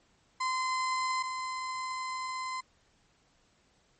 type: tone pair in turn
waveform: 35% pulse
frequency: 1031 / 1031 Hz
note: C6 / C6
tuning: -26 / -26 cents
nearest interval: unison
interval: 0 cents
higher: neither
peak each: -27 / -32 dBFS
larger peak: first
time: 0.4-1.23 / 1.23-2.61 s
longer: second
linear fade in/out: 10 ms
effects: pink hiss -68 dBFS RMS until 3.99 s + MP3 32 kbps